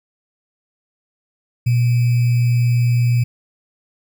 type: tone with sample-and-hold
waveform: sine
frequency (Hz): 120.7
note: B2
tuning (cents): -39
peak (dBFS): -12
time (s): 1.66-3.24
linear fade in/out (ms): 10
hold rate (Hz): 2450
effects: none